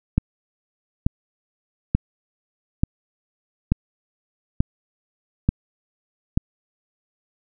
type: click train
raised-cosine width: 5 ms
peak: -4 dBFS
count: 8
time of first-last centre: 0.18-6.375 s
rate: 1.13 Hz
effects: none